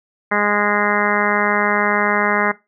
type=harmonic tone; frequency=206.7 Hz; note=G#3; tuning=8 cents flat; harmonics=1 / 2 / 3 / 4 / 5 / 6 / 7 / 8 / 9 / 10; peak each=-24 / -24 / -24 / -24 / -24 / -24 / -24 / -24 / -24 / -24 dBFS; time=0.31-2.52 s; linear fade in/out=10 ms; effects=noise-tail reverb RT60 0.2 s tail -17 dB re dry